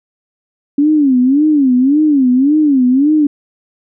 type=tone with vibrato; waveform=sine; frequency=277.2 Hz; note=C#4; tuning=in tune; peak=-7 dBFS; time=0.78-3.27 s; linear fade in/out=5 ms; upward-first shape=sine; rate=1.8 Hz; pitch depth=190 cents each way; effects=none